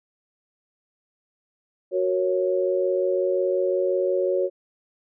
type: chord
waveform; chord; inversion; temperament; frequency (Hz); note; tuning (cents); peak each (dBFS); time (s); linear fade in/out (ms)
sine; F# major; none; equal with one note detuned; 370 / 466.2 / 551.8; F#4 / A#4 / C#5; 0 / 0 / -8; -23 / -29 / -23; 1.91-4.5; 50
effects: none